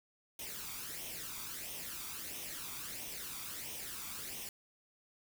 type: noise with flanger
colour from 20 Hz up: white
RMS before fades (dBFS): -44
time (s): 0.39-4.49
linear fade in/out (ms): 2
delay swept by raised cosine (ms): 0.33 to 0.87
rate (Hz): 1.5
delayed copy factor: +0.6
effects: none